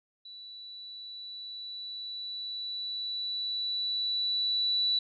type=tone with level ramp; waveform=sine; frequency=3951 Hz; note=B7; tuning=in tune; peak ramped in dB=-44 to -24 dBFS; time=0.25-4.99 s; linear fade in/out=5 ms; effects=none